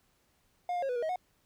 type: tone with pitch steps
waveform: triangle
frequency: 712 / 706 / 543 / 494.4 / 478.2 / 633 / 730 Hz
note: F5 / F5 / C#5 / B4 / A#4 / D#5 / F#5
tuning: +33 / +19 / -36 / +2 / +44 / +30 / -24 cents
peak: -28 dBFS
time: 0.69-1.159 s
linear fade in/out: 2 ms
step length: 67 ms
effects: pink hiss -71 dBFS RMS until 1.45 s